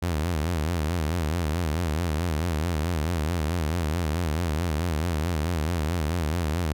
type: tone with vibrato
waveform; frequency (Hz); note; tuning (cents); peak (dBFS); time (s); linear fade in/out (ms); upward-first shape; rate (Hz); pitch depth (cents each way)
sawtooth; 81.4; E2; -21; -20; 0.02-6.73; 10; sine; 4.6; 160
effects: none